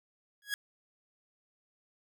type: tone with exponential growth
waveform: sawtooth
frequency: 1661.2 Hz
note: G#6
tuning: in tune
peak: -24 dBFS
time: 0.42-0.54 s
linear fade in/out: 1 ms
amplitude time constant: 25 ms
effects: none